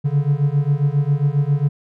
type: beating tone pair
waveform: triangle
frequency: 140 / 147.4 Hz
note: C#3 / D3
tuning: +18 / +7 cents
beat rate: 7.4 Hz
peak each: -16 dBFS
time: 0.04-1.69 s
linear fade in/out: 20 ms
effects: none